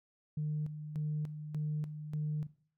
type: tone with tremolo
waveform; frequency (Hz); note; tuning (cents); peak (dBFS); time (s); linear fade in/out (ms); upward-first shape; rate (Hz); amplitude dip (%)
sine; 151.5; D#3; -46; -31; 0.37-2.47; 5; square; 1.7; 65
effects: noise-tail reverb RT60 0.5 s tail -18 dB re dry + tanh soft clip ceiling -28 dBFS